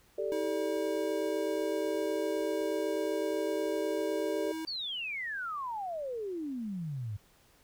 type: chord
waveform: sine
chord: G suspended second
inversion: none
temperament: equal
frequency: 392 / 440 / 587.3 Hz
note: G4 / A4 / D5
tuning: 0 / 0 / 0 cents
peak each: -35 dBFS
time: 0.18-4.52 s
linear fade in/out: 5 ms
type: tone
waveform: square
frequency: 320.6 Hz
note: E4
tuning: 48 cents flat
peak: -36 dBFS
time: 0.32-4.65 s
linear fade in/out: 0 ms
type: exponential sweep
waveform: sine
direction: down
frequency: 4699 to 98 Hz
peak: -34 dBFS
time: 4.67-7.17 s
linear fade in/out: 10 ms
effects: pink hiss -64 dBFS RMS until 7.63 s